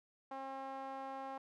sawtooth tone with band-pass filter, 268.8 Hz, C4, 47 cents sharp, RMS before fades -45 dBFS, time 0.31-1.38 s, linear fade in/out 5 ms, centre 860 Hz, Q 2.6, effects none

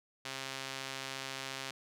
sawtooth tone with band-pass filter, 134.3 Hz, C3, 46 cents sharp, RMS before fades -42 dBFS, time 0.25-1.71 s, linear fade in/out 5 ms, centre 3800 Hz, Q 0.69, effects none

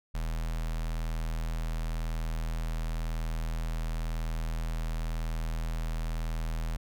square tone with notch filter, 40.48 Hz, E1, 31 cents flat, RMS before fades -32 dBFS, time 0.14-6.77 s, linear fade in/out 10 ms, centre 350 Hz, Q 1.3, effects none

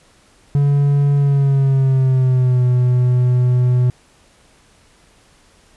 triangle tone with pitch glide, 142.3 to 124.6 Hz, C#3 to B2, +46 to +16 cents, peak -9 dBFS, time 0.55-3.9 s, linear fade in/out 0 ms, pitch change -230 cents, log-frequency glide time 1.16-2.64 s, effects pink hiss -52 dBFS RMS until 5.76 s + resampled to 24000 Hz

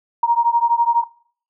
sine beating tone pair, 934 / 946 Hz, A#5 / A#5, +3 / +25 cents, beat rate 12 Hz, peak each -16 dBFS, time 0.23-1.04 s, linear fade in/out 5 ms, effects noise-tail reverb RT60 0.5 s tail -20 dB re dry

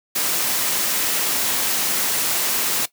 white noise, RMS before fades -21 dBFS, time 0.15-2.86 s, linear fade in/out 10 ms, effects noise-tail reverb RT60 0.1 s tail -17 dB re dry + high-pass 150 Hz 12 dB/octave

